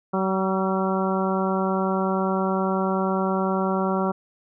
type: harmonic tone with a mistuned harmonic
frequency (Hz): 190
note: F#3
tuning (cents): +46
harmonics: 1 / 2 / 3 / 4 / 5 / 6 / 7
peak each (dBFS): -24 / -27 / -29 / -30 / -31 / -32 / -32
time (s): 0.13-4.12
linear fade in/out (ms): 10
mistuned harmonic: 7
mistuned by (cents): +33
effects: none